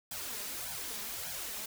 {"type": "noise with flanger", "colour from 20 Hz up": "white", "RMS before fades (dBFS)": -40, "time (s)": [0.11, 1.66], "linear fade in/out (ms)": 5, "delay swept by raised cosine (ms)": [1.2, 4.9], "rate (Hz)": 1.7, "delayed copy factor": 0.95, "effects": []}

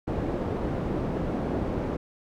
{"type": "low-pass noise", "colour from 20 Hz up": "white", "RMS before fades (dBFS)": -29, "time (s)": [0.07, 1.97], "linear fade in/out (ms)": 10, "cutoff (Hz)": 410, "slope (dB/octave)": 12, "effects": []}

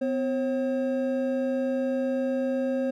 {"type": "tone pair together", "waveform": "triangle", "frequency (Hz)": [254, 538.2], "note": ["B3", "C5"], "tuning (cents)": [49, 49], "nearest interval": "octave + minor second", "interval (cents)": 1300, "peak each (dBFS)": -25, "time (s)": [0.01, 2.91], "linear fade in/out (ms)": 10, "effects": []}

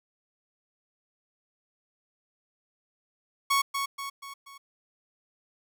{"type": "tone with echo", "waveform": "sawtooth", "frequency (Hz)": 1108.7, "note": "C#6", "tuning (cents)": 0, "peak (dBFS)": -18, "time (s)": [3.5, 3.62], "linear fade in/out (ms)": 10, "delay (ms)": 240, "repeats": 4, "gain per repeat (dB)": -6, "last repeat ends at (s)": 4.58, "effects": []}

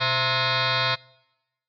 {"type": "tone with frequency modulation", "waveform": "sine", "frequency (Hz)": 1307, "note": "E6", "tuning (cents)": -15, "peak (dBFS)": -20, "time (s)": [0, 0.96], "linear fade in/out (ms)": 20, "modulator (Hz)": 394, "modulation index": 7.7, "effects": ["noise-tail reverb RT60 1.0 s tail -25 dB re dry", "AAC 64 kbps"]}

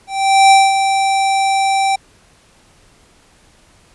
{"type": "tone with ADSR envelope", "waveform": "square", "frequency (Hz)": 780, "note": "G5", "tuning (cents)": -9, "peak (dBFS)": -5, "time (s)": [0.07, 1.96], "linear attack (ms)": 440, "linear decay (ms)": 210, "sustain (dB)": -8, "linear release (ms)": 8, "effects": ["pink hiss -50 dBFS RMS until 3.94 s", "resampled to 24000 Hz"]}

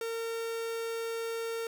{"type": "tone", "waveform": "45% pulse", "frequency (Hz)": 457.2, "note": "A#4", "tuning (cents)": -34, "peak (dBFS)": -33, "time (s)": [0.01, 1.67], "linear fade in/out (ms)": 2, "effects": []}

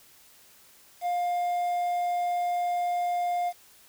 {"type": "tone with quantisation", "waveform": "triangle", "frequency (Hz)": 706, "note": "F5", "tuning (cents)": 19, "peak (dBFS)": -23, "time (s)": [1.01, 3.53], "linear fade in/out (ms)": 50, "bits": 8, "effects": ["white hiss -56 dBFS RMS until 3.88 s"]}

